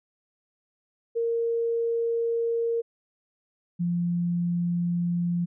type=tone pair in turn; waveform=sine; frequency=463.4 / 173.58 Hz; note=A#4 / F3; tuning=-10 / -10 cents; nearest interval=octave + perfect fourth; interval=1700 cents; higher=first; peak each=-23 dBFS; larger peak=neither; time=1.15-2.82 / 3.79-5.46 s; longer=neither; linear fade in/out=20 ms; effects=none